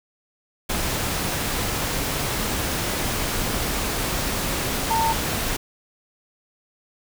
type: tone in noise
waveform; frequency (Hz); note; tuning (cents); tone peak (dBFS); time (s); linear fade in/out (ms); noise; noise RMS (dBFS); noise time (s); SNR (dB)
sine; 900; A5; +39; -19; 4.9-5.13; 10; pink; -25; 0.69-5.57; +3
effects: none